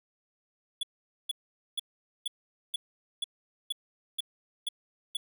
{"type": "tone bursts", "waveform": "square", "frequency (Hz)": 3418, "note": "G#7", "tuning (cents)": 49, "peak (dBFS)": -29, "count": 10, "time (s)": [0.81, 5.17], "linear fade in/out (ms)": 5, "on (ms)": 22, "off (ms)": 460, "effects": []}